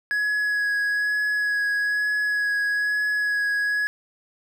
triangle tone with vibrato, 1675 Hz, G#6, 14 cents sharp, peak -19 dBFS, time 0.11-3.87 s, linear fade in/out 0 ms, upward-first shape sine, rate 1.1 Hz, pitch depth 13 cents each way, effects none

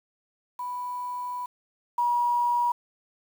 sine tone pair in turn, 987.8 / 961.9 Hz, B5 / B5, 0 / -46 cents, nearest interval unison, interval 46 cents, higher first, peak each -30 / -21 dBFS, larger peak second, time 0.59-1.46 / 1.98-2.72 s, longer first, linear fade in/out 5 ms, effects 8-bit

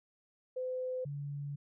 sine tone pair in turn, 510 / 143.11 Hz, C5 / D3, -44 / -44 cents, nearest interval octave + minor seventh, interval 2200 cents, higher first, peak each -34 / -37 dBFS, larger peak first, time 0.56-1.05 / 1.05-1.56 s, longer second, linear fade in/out 10 ms, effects none

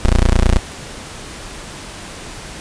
20% pulse tone, 29.37 Hz, A#0, 14 cents sharp, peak -5 dBFS, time 0.05-0.59 s, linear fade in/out 0 ms, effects pink hiss -32 dBFS RMS until 2.6 s + resampled to 22050 Hz

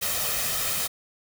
white noise with comb filter, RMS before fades -27 dBFS, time 0.01-0.88 s, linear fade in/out 20 ms, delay 1.6 ms, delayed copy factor +0.55, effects none

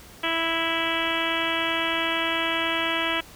harmonic tone, 329.6 Hz, E4, in tune, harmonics 1 / 2 / 3 / 4 / 5 / 6 / 7 / 8 / 9 / 10, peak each -32 / -32 / -32 / -32 / -32 / -32 / -32 / -32 / -32 / -32 dBFS, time 0.23-3.21 s, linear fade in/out 10 ms, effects pink hiss -47 dBFS RMS until 3.35 s

